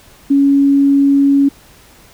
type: tone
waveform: sine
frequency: 278.9 Hz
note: C#4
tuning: 11 cents sharp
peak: -7 dBFS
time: 0.3-1.49 s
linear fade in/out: 10 ms
effects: pink hiss -44 dBFS RMS until 2.13 s